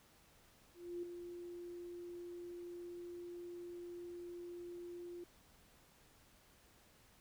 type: tone with ADSR envelope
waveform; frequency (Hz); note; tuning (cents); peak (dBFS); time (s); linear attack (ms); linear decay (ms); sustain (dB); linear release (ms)
sine; 349.2; F4; 0; -39; 0.74-5.24; 290; 4; -7; 4
effects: pink hiss -67 dBFS RMS until 7.2 s